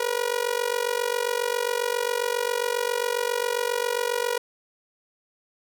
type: tone with amplitude modulation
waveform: sawtooth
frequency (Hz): 482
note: B4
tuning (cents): -42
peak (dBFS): -16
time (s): 0-4.38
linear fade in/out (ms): 5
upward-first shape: sine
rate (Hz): 47.4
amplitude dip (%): 90
effects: none